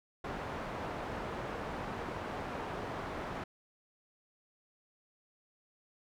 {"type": "low-pass noise", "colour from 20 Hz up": "white", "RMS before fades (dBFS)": -40, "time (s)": [0.24, 3.44], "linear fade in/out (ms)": 5, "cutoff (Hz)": 1000, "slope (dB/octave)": 12, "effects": []}